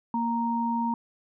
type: tone pair together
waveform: sine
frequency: 233.1 / 931.4 Hz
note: A#3 / A#5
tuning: 0 / -2 cents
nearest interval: 2 octaves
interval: 2398 cents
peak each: -27 / -27 dBFS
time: 0.14-0.94 s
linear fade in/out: 2 ms
effects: none